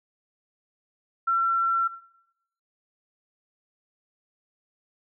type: tone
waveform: sine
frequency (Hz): 1354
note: E6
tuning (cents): +46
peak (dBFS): -20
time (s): 1.27-1.88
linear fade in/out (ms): 10
effects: noise-tail reverb RT60 0.8 s tail -18 dB re dry